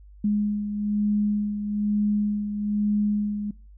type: beating tone pair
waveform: sine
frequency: 207.7 / 208.8 Hz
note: G#3 / G#3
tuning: 0 / +10 cents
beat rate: 1.1 Hz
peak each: -22 / -30 dBFS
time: 0.24-3.51 s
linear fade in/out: 5 ms
effects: noise-tail reverb RT60 0.4 s tail -24 dB re dry + added 50 Hz sine -45 dBFS peak until 3.77 s